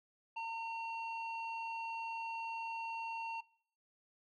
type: tone with low-pass filter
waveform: square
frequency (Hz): 911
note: A#5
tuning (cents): -40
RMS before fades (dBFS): -41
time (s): 0.36-3.41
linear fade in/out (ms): 10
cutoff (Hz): 2500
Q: 2.3
effects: noise-tail reverb RT60 0.6 s tail -23 dB re dry